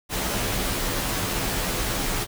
pink noise with comb filter, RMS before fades -26 dBFS, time 0.09-2.27 s, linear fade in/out 50 ms, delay 13 ms, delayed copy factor -0.65, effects none

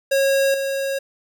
square tone with level steps, 546 Hz, C#5, 26 cents flat, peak -16 / -22 dBFS, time 0.11-0.99 s, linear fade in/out 10 ms, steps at 0.54 s, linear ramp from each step 2 ms, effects none

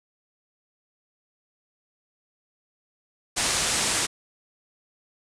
white low-pass noise, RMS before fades -25 dBFS, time 3.36-4.07 s, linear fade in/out 20 ms, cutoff 9600 Hz, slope 48 dB/octave, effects none

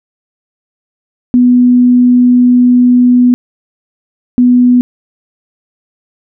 sine tone bursts at uneven times, 246.9 Hz, B3, in tune, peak -3 dBFS, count 2, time 1.34-3.34 / 4.38-4.81 s, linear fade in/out 0 ms, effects none

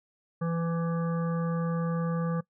harmonic tone, 167.3 Hz, E3, 26 cents sharp, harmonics 1 / 3 / 5 / 7 / 9 / 10, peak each -27 / -35 / -46 / -39 / -50 / -49 dBFS, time 0.41-2.41 s, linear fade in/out 10 ms, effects noise-tail reverb RT60 0.1 s tail -21 dB re dry

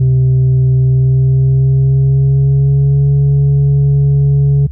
sine tone with pitch glide, 130.2 to 140.35 Hz, C3 to C#3, -8 to +22 cents, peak -4 dBFS, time 0-4.67 s, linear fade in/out 10 ms, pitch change +130 cents, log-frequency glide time 0.76-3.1 s, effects tanh soft clip ceiling -6 dBFS + added 71 Hz sine -22 dBFS peak until 4.71 s

